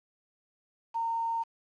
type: tone with quantisation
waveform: sine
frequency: 917 Hz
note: A#5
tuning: 29 cents flat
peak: -28 dBFS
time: 0.94-1.44 s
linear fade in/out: 20 ms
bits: 8
effects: low-pass 4000 Hz 12 dB/octave